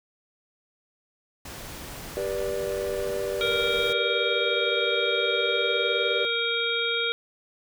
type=noise; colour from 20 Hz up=pink; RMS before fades=-39 dBFS; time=1.45-3.93 s; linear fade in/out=5 ms
type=chord; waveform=triangle; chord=G major; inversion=none; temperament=equal with one note detuned; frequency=392 / 485.7 / 587.3 Hz; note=G4 / B4 / D5; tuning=0 / -29 / 0 cents; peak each=-29 dBFS; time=2.17-6.25 s; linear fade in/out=0 ms
type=harmonic tone; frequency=466.2 Hz; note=A#4; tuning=in tune; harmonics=1 / 3 / 5 / 7 / 8; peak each=-30 / -30 / -30 / -30 / -30 dBFS; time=3.41-7.12 s; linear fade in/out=0 ms
effects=none